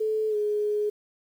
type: tone with pitch glide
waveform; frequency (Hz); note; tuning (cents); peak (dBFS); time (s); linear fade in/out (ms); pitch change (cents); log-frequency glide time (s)
sine; 434.2 to 418.7; A4 to G#4; -23 to +14; -23; 0-0.9; 10; -63; 0.29-0.36
effects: 9-bit